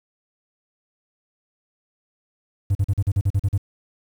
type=tone bursts; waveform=triangle; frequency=98.5 Hz; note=G2; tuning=9 cents sharp; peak=-13 dBFS; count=10; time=2.7-3.58 s; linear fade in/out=10 ms; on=52 ms; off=40 ms; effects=tanh soft clip ceiling -10 dBFS + 8-bit